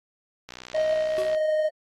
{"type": "click train", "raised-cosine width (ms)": 0.2, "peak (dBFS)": -21, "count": 54, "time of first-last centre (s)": [0.49, 1.348], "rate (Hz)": 61.8}
{"type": "tone with pitch glide", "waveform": "triangle", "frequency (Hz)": [625, 618.2], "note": ["D#5", "D#5"], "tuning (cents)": [8, -11], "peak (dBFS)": -20, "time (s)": [0.74, 1.69], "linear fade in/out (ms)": 10, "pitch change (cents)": -19, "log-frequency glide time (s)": [1.25, 1.53]}
{"type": "tone with exponential decay", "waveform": "square", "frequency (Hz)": 375.7, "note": "F#4", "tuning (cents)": 26, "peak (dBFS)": -29, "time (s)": [1.18, 1.47], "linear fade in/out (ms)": 0, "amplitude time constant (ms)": 62}
{"effects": ["AAC 32 kbps"]}